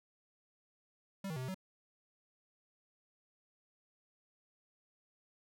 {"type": "tone with pitch steps", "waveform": "square", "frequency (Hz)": [195.4, 159.1, 128.4, 129.7, 188.3], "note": ["G3", "D#3", "C3", "C3", "F#3"], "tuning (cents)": [-5, 39, -32, -15, 31], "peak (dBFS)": -39, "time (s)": [1.24, 1.545], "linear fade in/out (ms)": 5, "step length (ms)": 61, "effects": []}